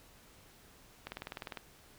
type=click train; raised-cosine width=0.3 ms; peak=-24 dBFS; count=11; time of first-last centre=1.07-1.573 s; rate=19.9 Hz; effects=pink hiss -60 dBFS RMS until 1.98 s